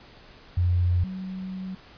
sine tone pair in turn, 88.6 / 187.74 Hz, F2 / F#3, +25 / +25 cents, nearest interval octave + minor second, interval 1300 cents, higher second, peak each -19 / -31 dBFS, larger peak first, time 0.57-1.04 / 1.04-1.75 s, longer second, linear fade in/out 5 ms, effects pink hiss -50 dBFS RMS until 1.97 s + resampled to 11025 Hz

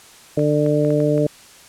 harmonic tone, 148.8 Hz, D3, 23 cents sharp, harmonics 1 / 2 / 3 / 4, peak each -20 / -20 / -20 / -20 dBFS, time 0.37-1.27 s, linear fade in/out 5 ms
clicks, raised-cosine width 0.5 ms, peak -22 dBFS, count 6, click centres 0.393 / 0.663 / 0.849 / 0.905 / 1.003 / 1.179 s
effects white hiss -45 dBFS RMS until 1.68 s + low-pass 10000 Hz 12 dB/octave

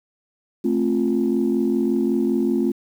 sine chord, F major, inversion first, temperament equal with one note detuned, 220 / 265.3 / 349.2 Hz, A3 / C4 / F4, 0 / +24 / 0 cents, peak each -21 dBFS, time 0.64-2.72 s, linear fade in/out 10 ms, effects tanh soft clip ceiling -10 dBFS + 8-bit

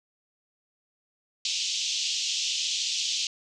pink band-pass noise, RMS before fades -29 dBFS, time 1.45-3.27 s, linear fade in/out 2 ms, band 2800 to 6900 Hz, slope 48 dB/octave, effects none

